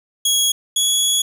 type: tone pair in turn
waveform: 20% pulse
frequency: 3322 / 3361 Hz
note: G#7 / G#7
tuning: 0 / +20 cents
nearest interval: unison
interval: 20 cents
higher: second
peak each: -9 dBFS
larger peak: neither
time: 0.25-0.52 / 0.76-1.22 s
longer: second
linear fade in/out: 5 ms
effects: none